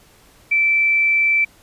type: tone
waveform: sine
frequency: 2329 Hz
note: D7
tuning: 15 cents flat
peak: -13 dBFS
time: 0.51-1.45 s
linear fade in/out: 10 ms
effects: pink hiss -51 dBFS RMS until 1.62 s + resampled to 32000 Hz